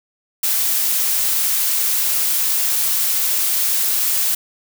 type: noise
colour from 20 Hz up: blue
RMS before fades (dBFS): -18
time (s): 0.43-4.35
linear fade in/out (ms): 5
effects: none